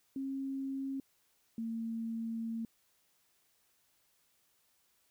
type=tone pair in turn; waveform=sine; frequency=270.2 / 227.2 Hz; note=C#4 / A#3; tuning=-44 / -44 cents; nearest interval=minor third; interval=300 cents; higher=first; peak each=-35 / -35 dBFS; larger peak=neither; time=0.16-1 / 1.58-2.65 s; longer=second; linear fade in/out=2 ms; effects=white hiss -73 dBFS RMS until 5.1 s

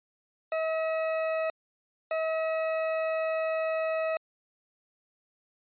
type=tone pair in turn; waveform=40% pulse; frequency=641 / 641 Hz; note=E5 / E5; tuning=-49 / -49 cents; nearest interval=unison; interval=0 cents; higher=neither; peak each=-26 dBFS; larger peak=neither; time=0.52-1.5 / 2.11-4.17 s; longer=second; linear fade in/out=2 ms; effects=resampled to 8000 Hz

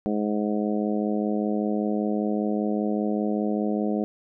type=harmonic tone; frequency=105.1 Hz; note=G#2; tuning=21 cents sharp; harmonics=2 / 3 / 4 / 5 / 6 / 7; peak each=-25 / -29 / -31 / -33 / -35 / -36 dBFS; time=0.06-4.04 s; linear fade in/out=0 ms; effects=none

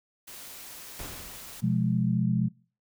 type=noise; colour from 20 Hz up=white; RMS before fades=-44 dBFS; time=0.27-1.61 s; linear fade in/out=10 ms
type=noise with exponential decay; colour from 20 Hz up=pink; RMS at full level=-39 dBFS; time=0.99-2.24 s; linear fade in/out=2 ms; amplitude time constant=270 ms
type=chord; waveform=sine; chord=F diminished; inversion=second; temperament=just; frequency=125.72 / 174.61 / 209.5 Hz; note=Cb3 / F3 / Ab3; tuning=+31 / 0 / +15 cents; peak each=-27 dBFS; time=1.62-2.49 s; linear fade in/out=20 ms
effects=noise-tail reverb RT60 0.4 s tail -23 dB re dry

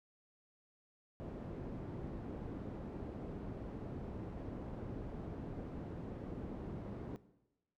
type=low-pass noise; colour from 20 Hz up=white; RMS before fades=-45 dBFS; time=1.2-7.16 s; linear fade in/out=0 ms; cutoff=320 Hz; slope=12 dB/octave; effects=noise-tail reverb RT60 1.0 s tail -17 dB re dry

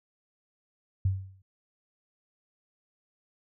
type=tone with exponential decay; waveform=sine; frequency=95.5 Hz; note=G2; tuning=45 cents flat; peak=-20 dBFS; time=1.05-1.42 s; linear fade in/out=5 ms; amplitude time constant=79 ms; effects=none

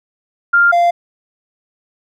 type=tone pair in turn; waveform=sine / triangle; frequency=1398 / 693 Hz; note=F6 / F5; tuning=+1 / -14 cents; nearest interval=octave; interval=1215 cents; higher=first; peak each=-7 / -7 dBFS; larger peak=neither; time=0.53-0.72 / 0.72-0.91 s; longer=neither; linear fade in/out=10 ms; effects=none

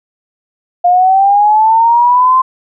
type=linear sweep; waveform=sine; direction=up; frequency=701 to 1046.5 Hz; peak=-5 dBFS; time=0.84-2.42 s; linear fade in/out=10 ms; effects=none

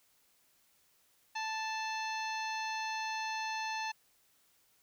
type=harmonic tone with a mistuned harmonic; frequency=880 Hz; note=A5; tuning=in tune; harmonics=1 / 2 / 3 / 4 / 5 / 6 / 7; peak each=-37 / -42 / -42 / -50 / -46 / -54 / -50 dBFS; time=1.35-3.92 s; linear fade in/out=10 ms; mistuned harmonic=5; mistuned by=-62 cents; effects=white hiss -70 dBFS RMS until 4.82 s

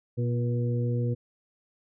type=harmonic tone with a mistuned harmonic; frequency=120.6 Hz; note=B2; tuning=41 cents flat; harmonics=1 / 2 / 3 / 4; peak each=-25 / -34 / -38 / -35 dBFS; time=0.17-1.15 s; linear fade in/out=20 ms; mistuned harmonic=3; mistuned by=-31 cents; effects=none

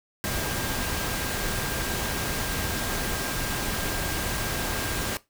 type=tone in noise; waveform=sine; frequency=1600 Hz; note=G6; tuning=35 cents sharp; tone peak=-38 dBFS; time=0.24-5.17 s; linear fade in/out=0 ms; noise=pink; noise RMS=-29 dBFS; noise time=0.24-5.17 s; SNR=-12 dB; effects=noise-tail reverb RT60 0.2 s tail -18 dB re dry

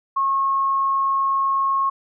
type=tone; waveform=sine; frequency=1088 Hz; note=C#6; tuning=33 cents flat; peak=-17 dBFS; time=0.16-1.9 s; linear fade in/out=10 ms; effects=none

